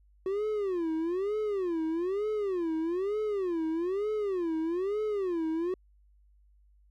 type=tone with vibrato; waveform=triangle; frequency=370 Hz; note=F#4; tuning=in tune; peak=-26 dBFS; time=0.26-5.74 s; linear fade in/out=2 ms; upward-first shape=sine; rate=1.1 Hz; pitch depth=260 cents each way; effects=added 50 Hz sine -59 dBFS peak until 6.9 s